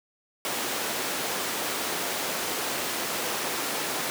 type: high-pass noise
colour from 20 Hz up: pink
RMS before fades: -30 dBFS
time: 0.45-4.1 s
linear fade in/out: 0 ms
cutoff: 330 Hz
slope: 12 dB/octave
effects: none